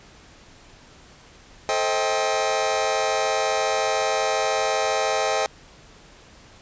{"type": "chord", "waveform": "sawtooth", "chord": "A half-diminished seventh", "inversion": "none", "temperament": "just", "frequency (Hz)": [440, 528, 633.6, 792], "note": ["A4", "C5", "Eb5", "G5"], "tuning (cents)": [0, 16, 31, 18], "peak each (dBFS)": [-24, -23, -21, -21], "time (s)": [1.69, 5.46], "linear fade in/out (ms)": 0, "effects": ["pink hiss -49 dBFS RMS until 6.61 s", "resampled to 16000 Hz"]}